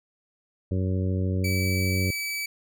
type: harmonic tone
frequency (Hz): 93.4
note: F#2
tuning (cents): +17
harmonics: 1 / 2 / 3 / 4 / 5 / 6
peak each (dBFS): -24 / -30 / -34 / -36 / -38 / -40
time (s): 0.71-2.11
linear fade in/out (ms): 5
type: tone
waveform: sawtooth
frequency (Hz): 2297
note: D7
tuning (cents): -39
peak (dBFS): -25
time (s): 1.44-2.46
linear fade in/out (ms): 5
effects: none